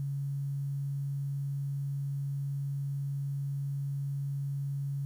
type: tone with quantisation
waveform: sine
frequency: 139.7 Hz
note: C#3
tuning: 14 cents sharp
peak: -31 dBFS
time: 0-5.05 s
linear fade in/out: 0 ms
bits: 10
effects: none